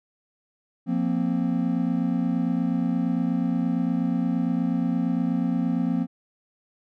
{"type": "chord", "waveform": "triangle", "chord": "F suspended fourth", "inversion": "none", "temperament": "equal", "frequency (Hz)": [174.61, 233.1, 261.6], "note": ["F3", "Bb3", "C4"], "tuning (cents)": [0, 0, 0], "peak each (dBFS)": -24, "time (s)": [0.86, 6.07], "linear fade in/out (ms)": 50, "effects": []}